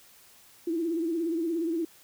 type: tone with vibrato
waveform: sine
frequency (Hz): 331.6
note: E4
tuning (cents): +10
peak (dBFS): -26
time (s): 0.67-1.85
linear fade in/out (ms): 5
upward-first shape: sine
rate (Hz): 17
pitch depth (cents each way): 79
effects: white hiss -56 dBFS RMS until 2.03 s